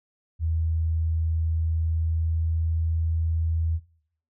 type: tone with pitch glide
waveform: sine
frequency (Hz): 81 to 81.52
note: E2 to E2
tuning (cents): -30 to -19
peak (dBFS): -22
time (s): 0.39-3.8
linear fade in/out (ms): 50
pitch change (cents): +11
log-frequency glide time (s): 1.55-2.9
effects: noise-tail reverb RT60 0.6 s tail -19 dB re dry